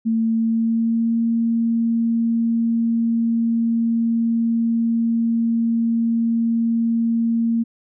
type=tone with pitch glide; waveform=sine; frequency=225.4 to 230.1 Hz; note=A3 to A#3; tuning=+42 to -22 cents; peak=-16 dBFS; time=0.05-7.64 s; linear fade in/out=20 ms; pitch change=+36 cents; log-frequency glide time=0.32-1.19 s; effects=none